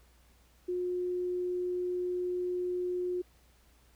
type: tone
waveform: sine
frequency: 359.3 Hz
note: F4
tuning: 49 cents sharp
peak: -30 dBFS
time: 0.68-3.22 s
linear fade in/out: 10 ms
effects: added 60 Hz sine -62 dBFS peak until 3.95 s + pink hiss -66 dBFS RMS until 3.95 s